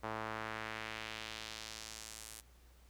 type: tone with band-pass filter sweep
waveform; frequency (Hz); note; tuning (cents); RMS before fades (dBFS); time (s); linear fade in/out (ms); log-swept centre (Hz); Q
sawtooth; 110; A2; 0; -45; 0.03-2.41; 10; 990 to 10000; 1.2
effects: added 60 Hz sine -60 dBFS peak until 2.89 s + pink hiss -68 dBFS RMS until 2.89 s